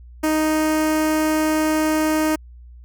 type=tone with notch filter; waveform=sawtooth; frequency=311.1 Hz; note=D#4; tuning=in tune; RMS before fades=-19 dBFS; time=0.23-2.36 s; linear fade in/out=10 ms; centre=3700 Hz; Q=1.6; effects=added 60 Hz sine -39 dBFS peak until 2.84 s